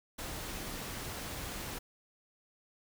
pink noise, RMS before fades -41 dBFS, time 0.18-1.79 s, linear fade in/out 10 ms, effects none

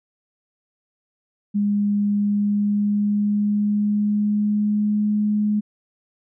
sine tone with pitch glide, 204.7 to 209.7 Hz, G#3 to G#3, -25 to +17 cents, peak -17 dBFS, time 1.54-5.61 s, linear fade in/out 20 ms, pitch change +42 cents, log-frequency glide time 2.12-5.09 s, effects none

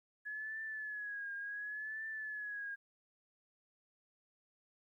sine tone with vibrato, 1692 Hz, G#6, 32 cents sharp, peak -40 dBFS, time 0.25-2.76 s, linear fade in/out 20 ms, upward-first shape triangle, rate 0.69 Hz, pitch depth 84 cents each way, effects 13-bit

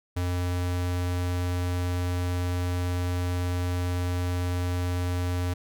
square tone, 89.1 Hz, F2, 35 cents sharp, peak -26 dBFS, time 0.16-5.54 s, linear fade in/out 10 ms, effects none

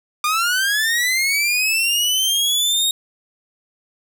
sawtooth linear sweep, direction up, 1196 to 3759 Hz, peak -13 dBFS, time 0.24-2.91 s, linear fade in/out 2 ms, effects none

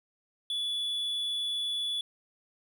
triangle tone, 3432 Hz, A7, 44 cents flat, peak -28 dBFS, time 0.5-2.01 s, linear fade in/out 2 ms, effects none

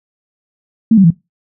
sine tone with pitch steps, 224.2 / 192.94 / 166.03 Hz, A3 / G3 / E3, +33 / -27 / +13 cents, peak -4 dBFS, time 0.91-1.105 s, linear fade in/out 5 ms, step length 65 ms, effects noise-tail reverb RT60 0.2 s tail -20 dB re dry

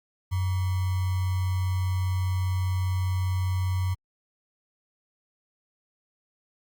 sine tone with sample-and-hold, 92.5 Hz, F#2, in tune, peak -23 dBFS, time 0.31-3.95 s, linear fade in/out 20 ms, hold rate 1050 Hz, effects Opus 48 kbps

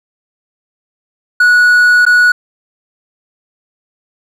triangle tone with dropouts, 1465 Hz, F#6, 18 cents flat, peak -3 dBFS, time 1.4-2.32 s, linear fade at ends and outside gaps 5 ms, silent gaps 2.053-2.064 s, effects none

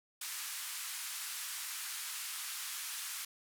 white band-pass noise, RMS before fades -42 dBFS, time 0.21-3.25 s, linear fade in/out 5 ms, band 1100 to 13000 Hz, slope 24 dB/octave, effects none

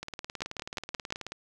two click trains, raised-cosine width 0.2 ms, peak -20 / -15 dBFS, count 25 / 5, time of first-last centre 0.03-1.32 / 0.42-1.124 s, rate 18.6 / 5.68 Hz, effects none

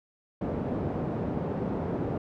pink band-pass noise, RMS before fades -31 dBFS, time 0.41-2.18 s, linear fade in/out 5 ms, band 120 to 550 Hz, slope 12 dB/octave, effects none

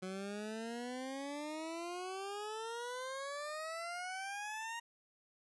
20% pulse exponential sweep, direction up, 184.2 to 942 Hz, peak -36 dBFS, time 0.02-4.8 s, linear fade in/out 10 ms, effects resampled to 24000 Hz

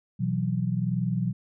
sine chord, B suspended fourth, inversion none, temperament equal, 123.47 / 164.81 / 185 Hz, B2 / E3 / F#3, 0 / 0 / 0 cents, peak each -28 / -29 / -28 dBFS, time 0.19-1.33 s, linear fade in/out 20 ms, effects none

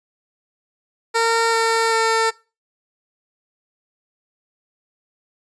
15% pulse tone with pitch steps, 457.8 / 453.9 / 449.9 Hz, A#4 / A#4 / A4, -31 / -46 / +39 cents, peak -9 dBFS, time 1.14-2.31 s, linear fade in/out 20 ms, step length 390 ms, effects noise-tail reverb RT60 0.3 s tail -21 dB re dry + resampled to 22050 Hz

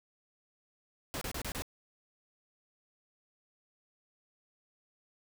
pink noise bursts, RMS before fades -38 dBFS, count 5, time 1.14-1.621 s, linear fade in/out 0 ms, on 73 ms, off 29 ms, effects none

